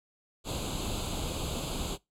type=noise with comb filter; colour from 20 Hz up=pink; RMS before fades=-34 dBFS; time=0.44-1.98 s; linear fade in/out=50 ms; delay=0.27 ms; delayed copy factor=+0.85; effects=noise-tail reverb RT60 0.2 s tail -22 dB re dry + low-pass 11000 Hz 12 dB/octave